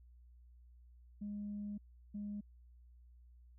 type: tone bursts at uneven times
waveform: sine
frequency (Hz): 205.9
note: G#3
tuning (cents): -15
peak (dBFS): -39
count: 2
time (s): 1.21-1.78 / 2.14-2.41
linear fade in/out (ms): 10
effects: tanh soft clip ceiling -36 dBFS + added 60 Hz sine -58 dBFS peak until 3.58 s